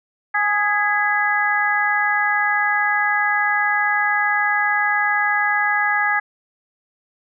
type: harmonic tone with a mistuned harmonic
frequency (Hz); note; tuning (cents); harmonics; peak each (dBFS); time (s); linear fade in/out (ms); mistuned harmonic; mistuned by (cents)
415.3; G#4; 0; 2 / 3 / 4 / 5; -22 / -24 / -19 / -23; 0.34-6.2; 10; 5; -58
effects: none